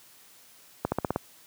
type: accelerating click train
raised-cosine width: 1 ms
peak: -11 dBFS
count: 6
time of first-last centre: 0.85-1.16 s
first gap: 70 ms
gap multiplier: 0.94
effects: white hiss -55 dBFS RMS until 1.46 s + high-pass 80 Hz 12 dB/octave